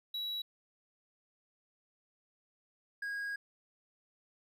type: tone pair in turn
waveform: triangle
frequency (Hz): 3900 / 1639.7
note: B7 / G#6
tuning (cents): -23 / -23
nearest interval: octave + minor third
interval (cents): 1500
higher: first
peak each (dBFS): -34 / -34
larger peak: neither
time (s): 0.14-0.42 / 3.02-3.36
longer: second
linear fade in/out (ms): 5
effects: none